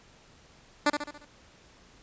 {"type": "tone with echo", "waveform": "10% pulse", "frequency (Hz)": 293.7, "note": "D4", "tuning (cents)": 0, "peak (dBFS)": -12, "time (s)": [0.86, 0.9], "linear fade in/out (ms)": 5, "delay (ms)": 70, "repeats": 5, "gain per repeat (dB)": -6, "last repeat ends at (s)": 1.25, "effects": ["pink hiss -57 dBFS RMS until 2.02 s", "resampled to 16000 Hz"]}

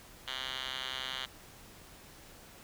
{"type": "tone with band-pass filter", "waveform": "5% pulse", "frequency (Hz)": 130.81, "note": "C3", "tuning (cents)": 0, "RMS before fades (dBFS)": -39, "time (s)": [0.27, 1.26], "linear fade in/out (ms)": 10, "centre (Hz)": 2900, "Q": 5.8, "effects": ["pink hiss -54 dBFS RMS until 2.63 s"]}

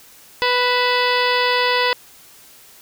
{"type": "harmonic tone with a mistuned harmonic", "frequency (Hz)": 493.9, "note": "B4", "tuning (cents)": 0, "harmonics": [1, 2, 3, 4, 5, 6, 7, 8, 9, 10], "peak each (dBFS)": [-21, -20, -26, -22, -26, -29, -26, -31, -28, -30], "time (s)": [0.42, 1.93], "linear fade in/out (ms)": 0, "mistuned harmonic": 5, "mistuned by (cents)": 87, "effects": ["white hiss -46 dBFS RMS until 2.81 s"]}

